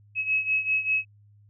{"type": "beating tone pair", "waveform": "sine", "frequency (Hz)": [2567, 2572.1], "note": ["E7", "E7"], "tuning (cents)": [-47, -43], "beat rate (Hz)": 5.1, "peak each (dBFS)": [-24, -28], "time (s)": [0.15, 1.05], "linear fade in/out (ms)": 50, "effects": ["added 103 Hz sine -53 dBFS peak until 1.49 s"]}